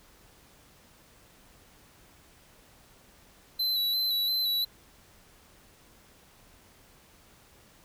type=tone with vibrato; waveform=square; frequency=3998 Hz; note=B7; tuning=20 cents sharp; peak=-26 dBFS; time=3.59-4.65 s; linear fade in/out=10 ms; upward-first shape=square; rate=2.9 Hz; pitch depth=29 cents each way; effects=pink hiss -58 dBFS RMS until 7.84 s